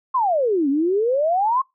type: exponential two-way sweep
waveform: sine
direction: down then up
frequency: 1088 to 267.7 to 1088 Hz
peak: -16 dBFS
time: 0.14-1.62 s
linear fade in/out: 10 ms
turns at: 0.69 s
effects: noise-tail reverb RT60 0.2 s tail -24 dB re dry